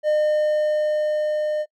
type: tone with level ramp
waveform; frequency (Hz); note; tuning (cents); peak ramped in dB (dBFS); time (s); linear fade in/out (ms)
triangle; 607; D#5; -43; -14 to -19; 0.03-1.66; 50
effects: noise-tail reverb RT60 0.1 s tail -24 dB re dry